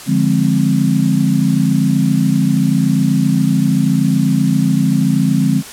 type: chord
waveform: sine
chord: D half-diminished seventh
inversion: none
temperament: equal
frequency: 146.83 / 174.61 / 207.7 / 261.6 Hz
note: D3 / F3 / Ab3 / C4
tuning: 0 / 0 / 0 / 0 cents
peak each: -16 dBFS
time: 0.06-5.63 s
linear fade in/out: 50 ms
effects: white hiss -32 dBFS RMS until 5.72 s + low-pass 11000 Hz 12 dB/octave